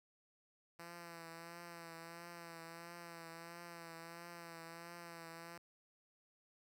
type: tone with vibrato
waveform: 5% pulse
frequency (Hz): 168.6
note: E3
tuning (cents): +39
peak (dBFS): -39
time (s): 0.79-5.58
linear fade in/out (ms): 5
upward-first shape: triangle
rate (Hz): 1.5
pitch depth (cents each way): 42
effects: none